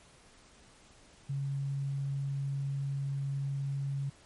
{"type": "tone", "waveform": "sine", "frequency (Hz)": 138.59, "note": "C#3", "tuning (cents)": 0, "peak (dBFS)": -31, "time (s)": [1.29, 4.1], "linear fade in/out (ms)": 10, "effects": ["pink hiss -59 dBFS RMS until 4.25 s", "MP3 48 kbps"]}